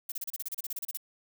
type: noise bursts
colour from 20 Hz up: violet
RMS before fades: -35 dBFS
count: 15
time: 0.09-0.973 s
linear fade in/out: 5 ms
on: 29 ms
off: 32 ms
effects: none